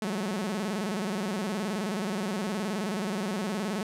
sawtooth tone with vibrato, 200 Hz, G3, 35 cents sharp, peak -25 dBFS, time 0.02-3.83 s, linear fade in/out 2 ms, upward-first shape square, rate 19 Hz, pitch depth 140 cents each way, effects low-pass 11000 Hz 12 dB/octave

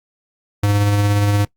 square tone with tremolo, 102.3 Hz, G#2, 26 cents flat, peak -13 dBFS, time 0.63-1.45 s, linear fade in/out 5 ms, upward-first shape sine, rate 17 Hz, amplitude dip 25%, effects noise-tail reverb RT60 0.1 s tail -22 dB re dry + Opus 48 kbps

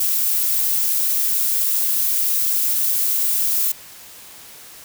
violet noise, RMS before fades -19 dBFS, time 0-3.72 s, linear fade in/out 5 ms, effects white hiss -41 dBFS RMS until 4.84 s

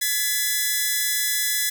5% pulse tone pair together, 1707.4 / 2000 Hz, G#6 / B6, +47 / +21 cents, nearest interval minor third, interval 274 cents, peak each -13 dBFS, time 0.01-1.7 s, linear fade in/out 10 ms, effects none

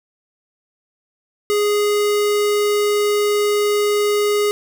square tone with notch filter, 414.5 Hz, G#4, 3 cents flat, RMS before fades -17 dBFS, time 1.5-4.51 s, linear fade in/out 0 ms, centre 840 Hz, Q 1.6, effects none

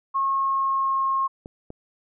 sine tone with pitch glide, 1086 to 1076.6 Hz, C#6 to C6, -36 to +49 cents, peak -20 dBFS, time 0.14-1.28 s, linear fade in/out 20 ms, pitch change -15 cents, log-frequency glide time 0.32-1.06 s
clicks, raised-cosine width 2 ms, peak -24 dBFS, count 2, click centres 1.459 / 1.704 s
effects none

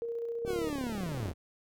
sine tone with tremolo, 466.2 Hz, A#4, in tune, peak -32 dBFS, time 0.02-0.69 s, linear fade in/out 0 ms, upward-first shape square, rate 15 Hz, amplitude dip 25%
40% pulse linear sweep, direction down, 392 to 68.4 Hz, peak -33 dBFS, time 0.45-1.34 s, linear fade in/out 50 ms
click train, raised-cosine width 2 ms, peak -26 dBFS, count 32, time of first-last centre 0.45-1.314 s, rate 35.9 Hz
effects none

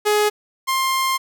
sawtooth tone pair in turn, 419.6 / 1057.3 Hz, G#4 / C6, +18 / +18 cents, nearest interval octave + major third, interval 1600 cents, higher second, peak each -11 / -14 dBFS, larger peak first, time 0.05-0.3 / 0.67-1.18 s, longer second, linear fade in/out 20 ms, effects none

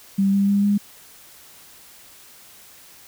sine tone with pitch steps, 196 / 198.51 / 201 / 203.6 Hz, G3 / G3 / G3 / G#3, 0 / +22 / +44 / -34 cents, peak -15 dBFS, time 0.18-0.78 s, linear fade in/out 10 ms, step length 150 ms, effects white hiss -47 dBFS RMS until 3.07 s

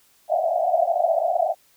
white band-pass noise, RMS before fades -21 dBFS, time 0.28-1.55 s, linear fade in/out 50 ms, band 630 to 720 Hz, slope 96 dB/octave, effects white hiss -59 dBFS RMS until 1.76 s

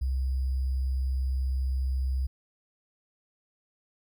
sine tone with sample-and-hold, 65.3 Hz, C2, 3 cents flat, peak -25 dBFS, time 0.01-2.27 s, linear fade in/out 10 ms, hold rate 4900 Hz, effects none

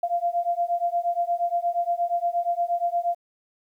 sine beating tone pair, 689 / 697.5 Hz, F5 / F5, -24 / -2 cents, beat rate 8.5 Hz, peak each -25 dBFS, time 0.03-3.15 s, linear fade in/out 5 ms, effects 10-bit

